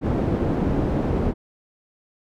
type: low-pass noise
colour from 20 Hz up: white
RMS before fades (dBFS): -22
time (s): 0.01-1.34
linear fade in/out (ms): 50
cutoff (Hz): 320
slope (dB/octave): 12
effects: none